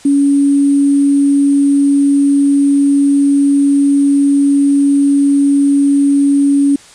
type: tone with sample-and-hold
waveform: sine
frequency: 281.4 Hz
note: C#4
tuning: 26 cents sharp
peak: -7 dBFS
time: 0.05-6.76 s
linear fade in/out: 5 ms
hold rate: 8820 Hz
effects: white hiss -40 dBFS RMS until 6.94 s + resampled to 22050 Hz